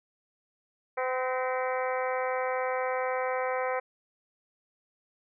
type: harmonic tone with a mistuned harmonic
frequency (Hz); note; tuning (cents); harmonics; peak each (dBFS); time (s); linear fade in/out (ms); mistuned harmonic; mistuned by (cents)
255.9; C4; -38; 2 / 3 / 4 / 5 / 6 / 7 / 8 / 9; -30 / -34 / -36 / -38 / -40 / -41 / -42 / -43; 0.97-3.8; 10; 7; +59
effects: none